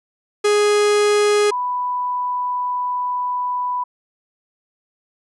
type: tone pair in turn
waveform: 45% pulse / sine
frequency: 415.3 / 990.5 Hz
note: G#4 / B5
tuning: 0 / +5 cents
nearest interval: octave + minor third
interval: 1505 cents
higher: second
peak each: -13 / -19 dBFS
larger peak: first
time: 0.44-1.51 / 1.51-3.84 s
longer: second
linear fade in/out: 10 ms
effects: resampled to 24000 Hz